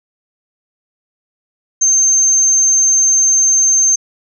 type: tone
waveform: sine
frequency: 6310 Hz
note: G8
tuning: 10 cents sharp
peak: -8 dBFS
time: 1.81-3.96 s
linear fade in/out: 10 ms
effects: none